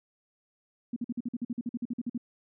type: tone bursts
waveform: sine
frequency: 238.9 Hz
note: A#3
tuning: 43 cents sharp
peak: -29 dBFS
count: 16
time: 0.93-2.178 s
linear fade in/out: 5 ms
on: 33 ms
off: 48 ms
effects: none